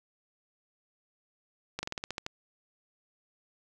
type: slowing click train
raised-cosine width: 0.2 ms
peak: -17 dBFS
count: 9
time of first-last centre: 1.79-2.264 s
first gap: 40 ms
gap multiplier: 1.11
effects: none